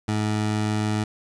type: tone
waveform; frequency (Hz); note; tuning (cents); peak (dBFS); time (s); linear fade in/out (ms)
20% pulse; 106.7; G#2; +47; -17; 0.08-1.04; 5
effects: resampled to 22050 Hz